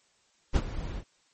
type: noise with ADSR envelope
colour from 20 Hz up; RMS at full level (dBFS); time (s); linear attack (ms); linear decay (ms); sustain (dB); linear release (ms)
brown; -20; 0.53-1.04; 31; 46; -15; 64
effects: white hiss -67 dBFS RMS until 1.33 s + MP3 32 kbps